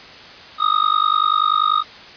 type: tone with amplitude modulation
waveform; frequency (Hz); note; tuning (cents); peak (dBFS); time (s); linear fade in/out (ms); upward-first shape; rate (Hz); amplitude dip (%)
square; 1244.5; D#6; 0; -11; 0.58-1.84; 50; sine; 50.2; 95
effects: white hiss -39 dBFS RMS until 2.16 s + resampled to 11025 Hz